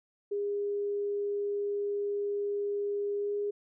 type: tone with pitch glide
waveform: sine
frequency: 407.1 to 410.2 Hz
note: G#4 to G#4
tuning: -35 to -21 cents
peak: -29 dBFS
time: 0.31-3.51 s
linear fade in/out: 10 ms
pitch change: +14 cents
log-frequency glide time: 3.17-3.34 s
effects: none